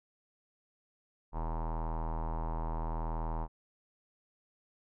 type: tone with low-pass filter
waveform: square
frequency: 40.35 Hz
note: E1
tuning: 36 cents flat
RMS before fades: -35 dBFS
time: 1.32-3.48 s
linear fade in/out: 50 ms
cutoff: 930 Hz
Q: 6.4
effects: none